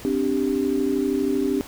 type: chord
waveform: sine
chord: C suspended second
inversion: none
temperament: just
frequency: 261.6 / 294.3 / 392.4 Hz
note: C4 / D4 / G4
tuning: 0 / +4 / +2 cents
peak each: -24 dBFS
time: 0.05-1.61 s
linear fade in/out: 0 ms
effects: pink hiss -41 dBFS RMS until 1.67 s